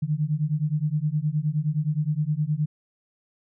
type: beating tone pair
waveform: sine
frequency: 146.83 / 156.43 Hz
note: D3 / D#3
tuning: 0 / +10 cents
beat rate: 9.6 Hz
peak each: -25 dBFS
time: 0.02-2.66 s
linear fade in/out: 10 ms
effects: none